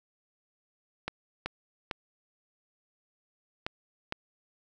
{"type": "clicks", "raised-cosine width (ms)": 0.3, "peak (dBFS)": -16, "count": 5, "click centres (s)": [1.08, 1.46, 1.912, 3.665, 4.124], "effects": []}